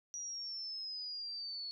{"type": "exponential sweep", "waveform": "sine", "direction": "down", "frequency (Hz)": [5810, 4383], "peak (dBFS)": -40, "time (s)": [0.14, 1.71], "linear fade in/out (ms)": 0, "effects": []}